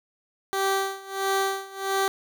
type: tone with tremolo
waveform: 15% pulse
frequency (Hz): 389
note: G4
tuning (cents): -13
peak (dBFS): -15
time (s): 0.53-2.08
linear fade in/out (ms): 0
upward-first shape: sine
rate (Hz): 1.5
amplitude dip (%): 90
effects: none